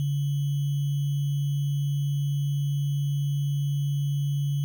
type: tone with sample-and-hold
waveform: sine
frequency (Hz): 142.2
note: C#3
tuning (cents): +45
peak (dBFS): -23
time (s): 0-4.64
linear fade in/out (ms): 0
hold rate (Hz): 3150
effects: none